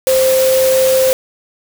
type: tone in noise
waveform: sine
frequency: 523.3 Hz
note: C5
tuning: in tune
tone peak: -9 dBFS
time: 0.07-1.13 s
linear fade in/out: 0 ms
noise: white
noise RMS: -20 dBFS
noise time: 0.07-1.13 s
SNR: +8 dB
effects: none